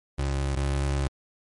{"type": "tone pair in turn", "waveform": "30% pulse", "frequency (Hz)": [68.8, 69.36], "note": ["C#2", "C#2"], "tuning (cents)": [-12, 2], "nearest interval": "unison", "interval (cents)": 14, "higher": "second", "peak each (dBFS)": [-22, -21], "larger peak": "second", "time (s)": [[0.18, 0.56], [0.56, 1.08]], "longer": "second", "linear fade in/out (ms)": 10, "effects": ["MP3 48 kbps"]}